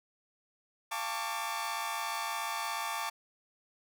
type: tone cluster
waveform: sawtooth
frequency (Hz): 691 / 808 / 894 / 1117 / 1174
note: F5 / G#5 / A5 / C#6 / D6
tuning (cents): -19 / -48 / +27 / +13 / -1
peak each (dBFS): -40 / -40 / -34 / -37 / -35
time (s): 0.91-3.1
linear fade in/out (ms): 10
effects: none